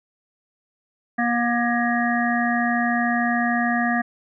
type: harmonic tone with a mistuned harmonic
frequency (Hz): 238.4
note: A#3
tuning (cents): +39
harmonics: 1 / 3 / 5 / 7 / 8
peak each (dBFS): -22 / -24 / -31 / -26 / -27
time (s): 1.18-4.02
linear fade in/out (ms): 10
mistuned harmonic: 8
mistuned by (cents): -27
effects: none